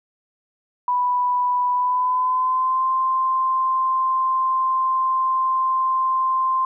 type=tone with pitch glide; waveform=sine; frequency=987.8 to 1045.3 Hz; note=B5 to C6; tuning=0 to -2 cents; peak=-17 dBFS; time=0.88-6.65 s; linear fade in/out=2 ms; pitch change=+98 cents; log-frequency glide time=1.73-2.86 s; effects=none